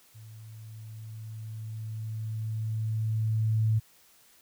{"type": "tone with level ramp", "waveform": "sine", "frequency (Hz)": 110, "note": "A2", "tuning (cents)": 0, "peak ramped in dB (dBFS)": [-45, -21], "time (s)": [0.14, 3.8], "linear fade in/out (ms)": 20, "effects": ["white hiss -60 dBFS RMS until 4.41 s"]}